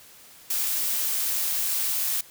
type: noise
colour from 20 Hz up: blue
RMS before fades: -26 dBFS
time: 0.5-2.21 s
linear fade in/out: 5 ms
effects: white hiss -50 dBFS RMS until 2.3 s